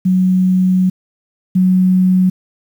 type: tone pair in turn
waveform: sine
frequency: 185 / 185 Hz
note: F#3 / F#3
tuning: 0 / 0 cents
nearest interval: unison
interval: 0 cents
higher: neither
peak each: -9 / -8 dBFS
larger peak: second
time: 0.05-0.9 / 1.55-2.3 s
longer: first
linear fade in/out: 10 ms
effects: 7-bit